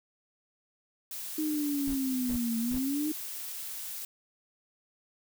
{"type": "noise", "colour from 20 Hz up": "blue", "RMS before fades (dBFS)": -39, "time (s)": [1.11, 4.05], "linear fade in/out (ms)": 2}
{"type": "linear two-way sweep", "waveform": "sine", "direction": "down then up", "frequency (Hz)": [312, 225.8, 312], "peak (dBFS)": -28, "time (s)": [1.38, 3.12], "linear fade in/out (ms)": 5, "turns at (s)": 2.58}
{"type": "noise bursts", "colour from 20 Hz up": "brown", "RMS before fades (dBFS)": -39, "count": 3, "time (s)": [1.87, 2.787], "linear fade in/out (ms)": 5, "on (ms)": 79, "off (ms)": 340}
{"effects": []}